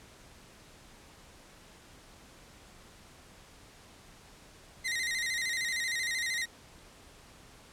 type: tone with vibrato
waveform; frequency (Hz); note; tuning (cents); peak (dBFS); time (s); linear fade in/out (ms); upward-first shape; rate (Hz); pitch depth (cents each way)
sawtooth; 1965; B6; -9; -27; 4.84-6.46; 20; square; 13; 78
effects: pink hiss -55 dBFS RMS until 7.72 s + low-pass 10000 Hz 12 dB/octave